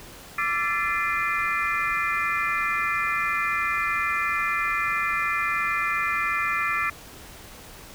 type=tone cluster; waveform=sine; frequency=1167 / 1344 / 1751 / 2059 / 2410 Hz; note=D6 / E6 / A6 / C7 / D7; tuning=-11 / +33 / -9 / -28 / +44 cents; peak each=-29 dBFS; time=0.38-6.9 s; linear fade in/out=5 ms; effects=pink hiss -44 dBFS RMS until 7.94 s